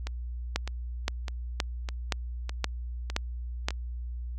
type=two click trains; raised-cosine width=0.2 ms; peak=-18 / -9 dBFS; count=7 / 7; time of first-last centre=0.07-3.706 / 0.56-3.685 s; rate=1.65 / 1.92 Hz; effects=added 60 Hz sine -33 dBFS peak until 4.38 s